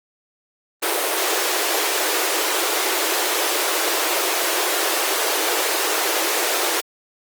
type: high-pass noise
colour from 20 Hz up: pink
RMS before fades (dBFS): -21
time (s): 0.82-6.81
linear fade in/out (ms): 10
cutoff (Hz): 320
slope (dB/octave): 96
effects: Opus 32 kbps